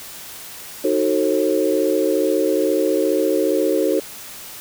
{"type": "chord", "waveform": "sine", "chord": "D# diminished seventh", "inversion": "none", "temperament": "just", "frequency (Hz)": [311.1, 373.4, 448, 537.6], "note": ["D#4", "F#4", "A4", "C5"], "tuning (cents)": [0, 16, 31, 47], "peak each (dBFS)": -21, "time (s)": [0.84, 4], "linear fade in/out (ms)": 5, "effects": ["white hiss -36 dBFS RMS until 4.6 s"]}